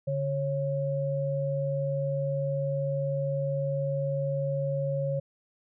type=tone pair together; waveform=sine; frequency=143.48 / 548 Hz; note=D3 / C#5; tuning=-40 / -20 cents; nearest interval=octave + major seventh; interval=2320 cents; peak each=-29 / -29 dBFS; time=0.07-5.2 s; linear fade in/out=10 ms; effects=none